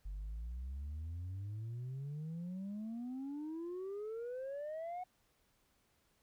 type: exponential sweep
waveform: sine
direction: up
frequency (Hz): 46.25 to 740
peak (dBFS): -38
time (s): 0.05-5.04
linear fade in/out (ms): 10
effects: tanh soft clip ceiling -39 dBFS + pink hiss -75 dBFS RMS until 6.22 s